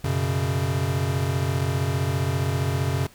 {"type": "chord", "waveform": "square", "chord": "F# suspended fourth", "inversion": "none", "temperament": "equal", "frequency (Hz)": [92.5, 123.47, 138.59], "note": ["F#2", "B2", "C#3"], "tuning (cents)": [0, 0, 0], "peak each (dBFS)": [-27, -29, -26], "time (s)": [0.04, 3.07], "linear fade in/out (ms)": 5, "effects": ["pink hiss -52 dBFS RMS until 3.14 s"]}